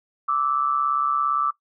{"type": "tone pair together", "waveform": "sine", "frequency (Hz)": [1169.5, 1307], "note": ["D6", "E6"], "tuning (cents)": [-8, -15], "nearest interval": "major second", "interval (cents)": 193, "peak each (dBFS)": [-21, -24], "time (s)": [0.28, 1.51], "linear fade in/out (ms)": 10, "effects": ["noise-tail reverb RT60 0.1 s tail -17 dB re dry"]}